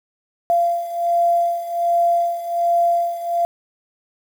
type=beating tone pair; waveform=sine; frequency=688 / 689.3 Hz; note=F5 / F5; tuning=-26 / -23 cents; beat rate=1.3 Hz; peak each=-17 / -21 dBFS; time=0.5-3.45 s; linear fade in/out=0 ms; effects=7-bit